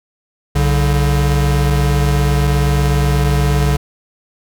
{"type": "tone pair together", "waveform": "square", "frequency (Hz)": [63.7, 143], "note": ["C2", "D3"], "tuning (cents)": [-46, -46], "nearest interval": "octave + major second", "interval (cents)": 1400, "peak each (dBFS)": -15, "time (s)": [0.55, 3.77], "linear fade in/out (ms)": 10, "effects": []}